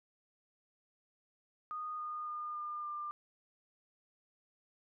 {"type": "tone with pitch steps", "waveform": "sine", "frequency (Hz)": [1234, 1224.1, 1214.2, 1204.4, 1194.7], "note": ["D#6", "D#6", "D#6", "D6", "D6"], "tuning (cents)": [-15, -29, -43, 43, 29], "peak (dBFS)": -38, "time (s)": [1.71, 3.11], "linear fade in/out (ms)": 0, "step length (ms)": 280, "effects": []}